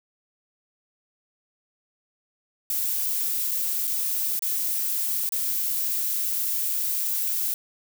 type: noise with dropouts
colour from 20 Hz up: violet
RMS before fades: -26 dBFS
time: 2.7-7.54 s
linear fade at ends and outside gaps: 1 ms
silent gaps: 3.512-3.516 / 3.872-3.876 / 4.392-4.422 / 5.291-5.322 s
effects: none